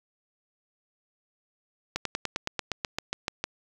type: slowing click train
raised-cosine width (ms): 0.2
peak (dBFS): -11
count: 13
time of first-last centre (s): 1.96-3.44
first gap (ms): 93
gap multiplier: 1.05
effects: 7-bit